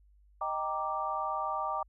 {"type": "chord", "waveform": "sine", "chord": "Eb major seventh", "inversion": "none", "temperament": "equal", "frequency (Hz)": [622.3, 784, 932.3, 1174.7], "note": ["Eb5", "G5", "Bb5", "D6"], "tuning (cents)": [0, 0, 0, 0], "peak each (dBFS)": [-39, -36, -37, -34], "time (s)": [0.41, 1.83], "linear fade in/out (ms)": 5, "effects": ["added 50 Hz sine -59 dBFS peak until 1.88 s"]}